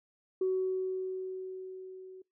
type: tone with level ramp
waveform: sine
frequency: 374.7 Hz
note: F#4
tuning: 22 cents sharp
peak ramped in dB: -25 to -46 dBFS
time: 0.41-2.22 s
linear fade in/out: 5 ms
effects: noise-tail reverb RT60 0.2 s tail -24 dB re dry + tanh soft clip ceiling -22 dBFS